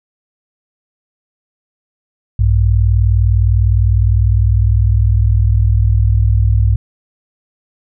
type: tone pair together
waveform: sine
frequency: 61.74 / 101.58 Hz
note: B1 / G#2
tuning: 0 / -38 cents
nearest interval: major sixth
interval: 862 cents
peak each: -11 dBFS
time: 2.39-6.76 s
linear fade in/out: 5 ms
effects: none